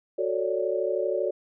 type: chord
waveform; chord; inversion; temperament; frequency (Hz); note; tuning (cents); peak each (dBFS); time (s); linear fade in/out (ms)
sine; D major seventh; first; equal with one note detuned; 370 / 444.1 / 554.4 / 587.3; F#4 / A4 / C#5 / D5; 0 / +16 / 0 / 0; -29 / -30 / -29 / -30; 0.18-1.31; 10
effects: none